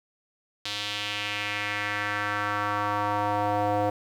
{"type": "tone with band-pass filter sweep", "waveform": "square", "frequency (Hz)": 103.3, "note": "G#2", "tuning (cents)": -9, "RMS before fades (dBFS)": -28, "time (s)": [0.65, 3.9], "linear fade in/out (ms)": 5, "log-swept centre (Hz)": [3800, 640], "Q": 2.3, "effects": ["9-bit"]}